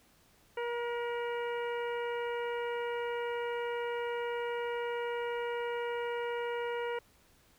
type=harmonic tone with a mistuned harmonic; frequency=476.1 Hz; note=A#4; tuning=37 cents sharp; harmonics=1 / 2 / 3 / 4 / 5 / 6; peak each=-34 / -40 / -44 / -46 / -48 / -50 dBFS; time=0.57-6.99 s; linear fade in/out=5 ms; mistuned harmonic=5; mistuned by=-48 cents; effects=pink hiss -65 dBFS RMS until 7.58 s